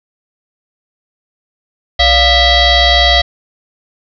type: tone with frequency modulation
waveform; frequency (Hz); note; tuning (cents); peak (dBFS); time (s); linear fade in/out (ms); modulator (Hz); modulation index
sine; 1975.5; B6; 0; -6; 1.99-3.22; 10; 638; 3.7
effects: none